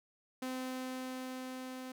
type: tone with level ramp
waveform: sawtooth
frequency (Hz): 257.4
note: C4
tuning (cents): -28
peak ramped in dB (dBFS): -33 to -39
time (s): 0.42-1.92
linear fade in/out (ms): 5
effects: none